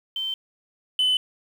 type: tone pair in turn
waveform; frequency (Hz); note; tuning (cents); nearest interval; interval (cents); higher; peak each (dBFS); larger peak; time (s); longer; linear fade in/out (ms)
sine; 3100 / 3020; G7 / F#7; -20 / +35; unison; 45; first; -25 / -16; second; 0.16-0.34 / 0.99-1.17; neither; 2
effects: tanh soft clip ceiling -16 dBFS + 8-bit